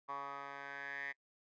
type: tone with band-pass filter sweep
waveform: 10% pulse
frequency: 140 Hz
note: C#3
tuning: 18 cents sharp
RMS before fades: -45 dBFS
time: 0.08-1.13 s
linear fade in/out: 20 ms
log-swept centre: 1100 to 1900 Hz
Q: 9.2
effects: noise-tail reverb RT60 0.1 s tail -26 dB re dry + resampled to 16000 Hz